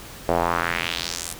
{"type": "tone with band-pass filter sweep", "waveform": "square", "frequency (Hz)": 42.56, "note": "F1", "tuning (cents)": -44, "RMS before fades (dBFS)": -25, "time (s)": [0.28, 1.34], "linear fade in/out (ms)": 10, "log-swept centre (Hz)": [580, 10000], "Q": 2.1, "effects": ["pink hiss -40 dBFS RMS until 1.39 s"]}